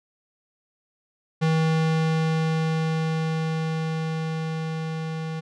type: tone with level ramp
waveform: square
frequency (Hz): 160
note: D#3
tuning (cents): +49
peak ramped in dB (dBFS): -19 to -29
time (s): 1.41-5.41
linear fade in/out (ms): 20
effects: low-pass 5000 Hz 12 dB/octave